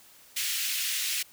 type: high-pass noise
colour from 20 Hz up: pink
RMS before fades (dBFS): -30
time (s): 0.36-1.23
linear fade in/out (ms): 10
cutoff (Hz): 2200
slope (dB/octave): 24
effects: white hiss -55 dBFS RMS until 1.32 s